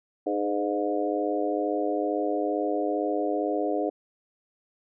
harmonic tone with a mistuned harmonic, 102.2 Hz, G#2, 27 cents flat, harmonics 3 / 4 / 5 / 6 / 7, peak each -29 / -30 / -31 / -32 / -32 dBFS, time 0.26-3.9 s, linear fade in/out 10 ms, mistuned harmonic 4, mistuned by +29 cents, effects none

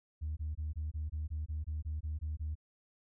sine tone bursts, 76.9 Hz, D#2, 20 cents flat, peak -33 dBFS, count 13, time 0.21-2.554 s, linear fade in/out 20 ms, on 160 ms, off 22 ms, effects tanh soft clip ceiling -31 dBFS

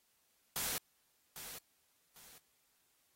white noise with echo, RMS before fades -38 dBFS, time 0.56-0.78 s, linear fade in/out 0 ms, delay 800 ms, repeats 2, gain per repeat -10 dB, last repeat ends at 2.38 s, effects white hiss -75 dBFS RMS until 3.15 s + AAC 48 kbps

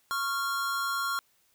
square tone pair together, 1100 / 1386.8 Hz, C#6 / F6, -14 / -13 cents, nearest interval major third, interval 401 cents, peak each -33 / -31 dBFS, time 0.11-1.19 s, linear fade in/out 0 ms, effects white hiss -68 dBFS RMS until 1.54 s

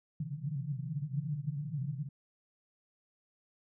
white band-pass noise, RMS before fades -37 dBFS, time 0.2-2.09 s, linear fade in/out 5 ms, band 130 to 160 Hz, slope 96 dB/octave, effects none

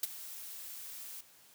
blue noise with ADSR envelope, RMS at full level -30 dBFS, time 0.03-1.21 s, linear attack 3 ms, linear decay 23 ms, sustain -16 dB, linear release 6 ms, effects white hiss -61 dBFS RMS until 1.54 s + high-pass 60 Hz 12 dB/octave

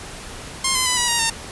5% pulse tone with pitch steps, 1060 / 1028.6 / 998.2 / 968.7 / 940 / 912.2 Hz, C6 / C6 / B5 / B5 / A#5 / A#5, +22 / -30 / +18 / -34 / +14 / -38 cents, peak -5 dBFS, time 0.64-1.3 s, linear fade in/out 5 ms, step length 110 ms, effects pink hiss -35 dBFS RMS until 1.51 s + resampled to 24000 Hz

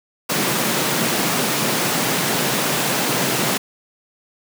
pink high-pass noise, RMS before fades -20 dBFS, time 0.29-3.58 s, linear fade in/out 10 ms, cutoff 130 Hz, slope 48 dB/octave, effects none

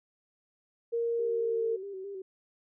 sine tone with pitch glide, 466.2 to 454.5 Hz, A#4 to A#4, 0 to -44 cents, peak -27 dBFS, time 0.92-1.77 s, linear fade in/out 20 ms, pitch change -44 cents, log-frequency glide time 1.2-1.63 s
sine tone with vibrato, 388.9 Hz, G4, 14 cents flat, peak -37 dBFS, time 1.19-2.22 s, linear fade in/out 5 ms, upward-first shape square, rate 4.7 Hz, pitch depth 45 cents each way
effects none

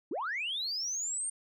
sine linear sweep, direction up, 246.9 to 8890 Hz, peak -31 dBFS, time 0.11-1.3 s, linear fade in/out 5 ms, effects tanh soft clip ceiling -28 dBFS

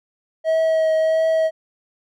triangle tone with vibrato, 640 Hz, D#5, 49 cents sharp, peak -13 dBFS, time 0.44-1.51 s, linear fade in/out 50 ms, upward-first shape triangle, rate 1.5 Hz, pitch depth 16 cents each way, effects none

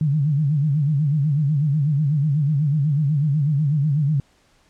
sine tone with vibrato, 146.83 Hz, D3, in tune, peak -16 dBFS, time 0.01-4.2 s, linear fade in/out 2 ms, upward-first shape sine, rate 8.1 Hz, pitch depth 130 cents each way, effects pink hiss -59 dBFS RMS until 4.69 s + low-pass 8000 Hz 12 dB/octave

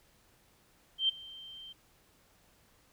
sine tone with ADSR envelope, 3136 Hz, G7, in tune, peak -23 dBFS, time 0.98-1.73 s, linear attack 110 ms, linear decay 9 ms, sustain -22 dB, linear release 12 ms, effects pink hiss -66 dBFS RMS until 2.92 s

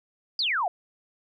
sine exponential sweep, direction down, 4978 to 661 Hz, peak -23 dBFS, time 0.39-0.68 s, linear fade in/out 2 ms, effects none

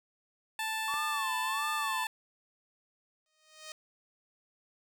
15% pulse tone, 880 Hz, A5, in tune, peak -26 dBFS, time 0.59-2.07 s, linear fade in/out 2 ms
triangle tone with vibrato, 1100 Hz, C#6, 14 cents flat, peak -32 dBFS, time 0.88-2.04 s, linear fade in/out 2 ms, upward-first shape sine, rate 1.5 Hz, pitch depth 170 cents each way
click, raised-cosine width 0.5 ms, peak -29 dBFS, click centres 0.94 s
5% pulse tone with exponential growth, 622.3 Hz, D#5, in tune, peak -29 dBFS, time 3.26-3.72 s, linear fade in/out 1 ms, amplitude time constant 99 ms
effects none

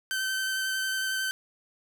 sawtooth tone with vibrato, 1541 Hz, G6, 30 cents flat, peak -24 dBFS, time 0.11-1.31 s, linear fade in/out 0 ms, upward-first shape square, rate 11 Hz, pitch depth 8 cents each way, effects none

